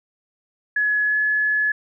sine tone with pitch glide, 1694 to 1706.8 Hz, G#6 to G#6, +34 to +47 cents, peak -17 dBFS, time 0.76-1.72 s, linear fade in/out 5 ms, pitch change +13 cents, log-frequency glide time 1.04-1.17 s, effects none

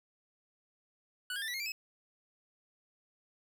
25% pulse tone with pitch steps, 1480 / 1623.3 / 1780.5 / 1952.9 / 2142 / 2349 / 2577 Hz, F#6 / G#6 / A6 / B6 / C7 / D7 / E7, 0 / -40 / +20 / -20 / +40 / 0 / -40 cents, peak -32 dBFS, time 1.3-1.72 s, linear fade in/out 2 ms, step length 60 ms, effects none

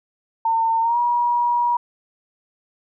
sine tone with pitch glide, 906 to 959.3 Hz, A#5 to A#5, -50 to +49 cents, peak -16 dBFS, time 0.45-1.77 s, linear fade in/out 5 ms, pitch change +99 cents, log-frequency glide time 0.81-0.98 s, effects none

